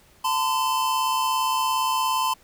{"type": "tone pair together", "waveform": "square", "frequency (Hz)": [887, 1024.3], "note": ["A5", "C6"], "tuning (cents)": [14, -37], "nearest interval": "major second", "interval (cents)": 249, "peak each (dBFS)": [-27, -23], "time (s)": [0.24, 2.34], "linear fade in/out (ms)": 10, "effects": ["pink hiss -56 dBFS RMS until 2.43 s"]}